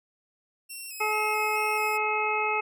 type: tone with vibrato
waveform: 5% pulse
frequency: 2637 Hz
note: E7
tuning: in tune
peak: -29 dBFS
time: 0.69-1.98 s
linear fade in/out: 20 ms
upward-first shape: square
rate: 2.3 Hz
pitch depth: 53 cents each way
type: harmonic tone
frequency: 427.5 Hz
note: A4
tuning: 50 cents flat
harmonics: 1 / 2 / 3 / 5 / 6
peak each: -32 / -29 / -31 / -33 / -29 dBFS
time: 1-2.61 s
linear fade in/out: 10 ms
effects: none